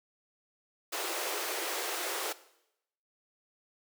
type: high-pass noise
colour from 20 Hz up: pink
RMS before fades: -35 dBFS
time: 0.92-2.33 s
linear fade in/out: 10 ms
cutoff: 330 Hz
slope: 96 dB/octave
effects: noise-tail reverb RT60 0.8 s tail -17 dB re dry